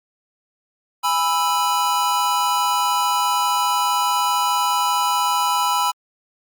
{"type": "chord", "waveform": "square", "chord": "E major", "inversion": "first", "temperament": "just", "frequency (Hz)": [824.1, 988.9, 1318.5], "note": ["G#5", "B5", "E6"], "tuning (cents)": [-14, 2, 0], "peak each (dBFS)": [-25, -20, -24], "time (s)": [1.03, 5.92], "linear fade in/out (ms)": 20, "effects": ["Opus 48 kbps"]}